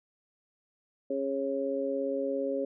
harmonic tone, 137.1 Hz, C#3, 19 cents flat, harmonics 2 / 3 / 4, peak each -34 / -34 / -31 dBFS, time 1.1-2.65 s, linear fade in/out 5 ms, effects none

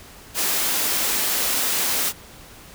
white high-pass noise, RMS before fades -22 dBFS, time 0.34-2.13 s, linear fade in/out 50 ms, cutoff 190 Hz, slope 48 dB/octave, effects pink hiss -44 dBFS RMS until 2.74 s

